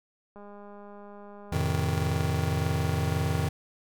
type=click train; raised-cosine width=1 ms; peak=-34 dBFS; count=378; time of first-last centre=0.36-2.208 s; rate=204 Hz
type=chord; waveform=square; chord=F dominant seventh; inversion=none; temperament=just; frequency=87.31 / 109.13 / 130.96 / 157.15 Hz; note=F2 / A2 / C3 / Eb3; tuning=0 / -14 / +2 / +18 cents; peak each=-30 / -34 / -34 / -30 dBFS; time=1.52-3.49 s; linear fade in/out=5 ms
effects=none